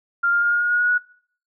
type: tone with pitch steps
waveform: sine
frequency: 1395 / 1404.7 / 1414.5 / 1424.3 / 1434.2 / 1444.2 / 1454.2 / 1464.4 Hz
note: F6 / F6 / F6 / F6 / F6 / F#6 / F#6 / F#6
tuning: -2 / +10 / +22 / +34 / +46 / -42 / -30 / -18 cents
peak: -16 dBFS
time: 0.23-0.982 s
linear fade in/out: 10 ms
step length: 94 ms
effects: noise-tail reverb RT60 0.5 s tail -19 dB re dry